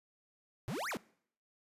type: exponential two-way sweep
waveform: square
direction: up then down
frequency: 105.8 to 2501 to 164.4 Hz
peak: -37 dBFS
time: 0.68-0.97 s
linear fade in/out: 0 ms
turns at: 0.9 s
effects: noise-tail reverb RT60 0.6 s tail -22 dB re dry + resampled to 32000 Hz